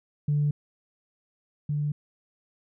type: tone pair in turn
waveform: sine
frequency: 146.83 / 147.42 Hz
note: D3 / D3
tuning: 0 / +7 cents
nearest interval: unison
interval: 7 cents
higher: second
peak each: -20 / -24 dBFS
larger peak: first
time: 0.28-0.51 / 1.69-1.92 s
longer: neither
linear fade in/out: 5 ms
effects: tanh soft clip ceiling -17 dBFS